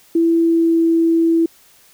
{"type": "tone with pitch glide", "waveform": "sine", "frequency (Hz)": [332.6, 330.5], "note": ["E4", "E4"], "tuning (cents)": [16, 5], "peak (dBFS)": -11, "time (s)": [0.15, 1.46], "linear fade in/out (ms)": 5, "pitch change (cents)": -11, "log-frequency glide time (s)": [0.39, 0.8], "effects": ["white hiss -50 dBFS RMS until 1.93 s"]}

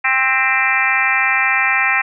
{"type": "harmonic tone with a mistuned harmonic", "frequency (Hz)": 263.7, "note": "C4", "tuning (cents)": 14, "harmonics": [3, 4, 5, 6, 7, 8, 9, 10], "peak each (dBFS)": [-23, -24, -23, -24, -18, -21, -18, -24], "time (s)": [0.04, 2.02], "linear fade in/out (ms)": 10, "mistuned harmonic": 8, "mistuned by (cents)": -44, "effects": []}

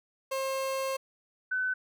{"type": "tone pair in turn", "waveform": ["30% pulse", "sine"], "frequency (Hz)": [534, 1510.4], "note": ["C5", "F#6"], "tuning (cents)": [35, 35], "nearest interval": "octave + tritone", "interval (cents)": 1800, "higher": "second", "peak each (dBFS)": -27, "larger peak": "neither", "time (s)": [[0.31, 0.97], [1.51, 1.74]], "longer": "first", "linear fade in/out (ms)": 10, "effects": []}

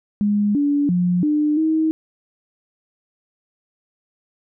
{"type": "tone with pitch steps", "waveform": "sine", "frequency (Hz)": [206.2, 287.5, 177.9, 299.6, 316.8], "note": ["G#3", "D4", "F3", "D4", "D#4"], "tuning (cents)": [-12, -37, 32, 35, 31], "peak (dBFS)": -15, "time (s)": [0.21, 1.91], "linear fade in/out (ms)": 0, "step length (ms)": 340, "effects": []}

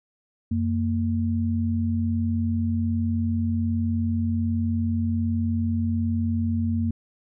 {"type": "tone pair together", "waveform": "sine", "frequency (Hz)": [91.28, 230], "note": ["F#2", "A#3"], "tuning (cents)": [-23, -23], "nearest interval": "octave + major third", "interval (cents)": 1600, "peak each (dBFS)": -24, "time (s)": [0.51, 6.91], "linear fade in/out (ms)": 5, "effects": []}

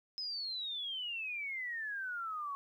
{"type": "exponential sweep", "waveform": "sine", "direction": "down", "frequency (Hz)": [5140, 1103], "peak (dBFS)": -37, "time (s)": [0.18, 2.55], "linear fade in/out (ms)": 0, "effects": ["12-bit"]}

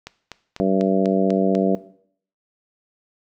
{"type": "click train", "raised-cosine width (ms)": 0.2, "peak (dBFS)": -16, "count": 7, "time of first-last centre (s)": [0.07, 1.551], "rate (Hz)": 4.05}
{"type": "harmonic tone", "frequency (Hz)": 96, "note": "G2", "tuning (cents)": -36, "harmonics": [2, 3, 4, 5, 6, 7], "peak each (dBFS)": [-21, -23, -24, -25, -26, -26], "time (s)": [0.6, 1.75], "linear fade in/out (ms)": 0}
{"effects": ["noise-tail reverb RT60 0.6 s tail -17 dB re dry"]}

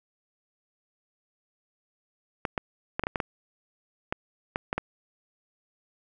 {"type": "clicks", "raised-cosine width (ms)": 0.5, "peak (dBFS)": -12, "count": 11, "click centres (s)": [2.452, 2.578, 2.995, 3.037, 3.069, 3.158, 3.202, 4.125, 4.559, 4.729, 4.78], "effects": []}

